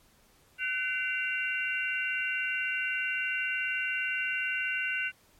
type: tone cluster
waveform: sine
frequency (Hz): 1508 / 2062 / 2324 / 2764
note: F#6 / C7 / D7 / F7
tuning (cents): +32 / -26 / -19 / -19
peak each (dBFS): -32 / -38 / -38 / -32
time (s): 0.58-5.12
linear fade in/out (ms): 50
effects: pink hiss -63 dBFS RMS until 5.39 s + MP3 64 kbps